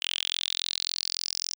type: tone with high-pass filter sweep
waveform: sawtooth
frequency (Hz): 43.62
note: F1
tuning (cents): -1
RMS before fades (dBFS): -31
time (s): 0.01-1.55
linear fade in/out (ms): 20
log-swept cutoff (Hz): 3000 to 5500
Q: 6.7
effects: none